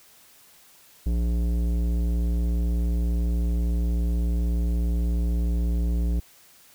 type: tone with tanh clipping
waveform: triangle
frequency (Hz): 58.27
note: A#1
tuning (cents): 0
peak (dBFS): -23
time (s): 1.06-6.2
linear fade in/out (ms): 5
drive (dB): 18
effects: white hiss -54 dBFS RMS until 6.74 s